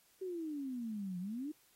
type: exponential two-way sweep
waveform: sine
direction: down then up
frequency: 385.5 to 174.61 to 316.3 Hz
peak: -38 dBFS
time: 0.21-1.52 s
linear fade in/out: 10 ms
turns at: 1.19 s
effects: white hiss -69 dBFS RMS until 1.75 s + AAC 48 kbps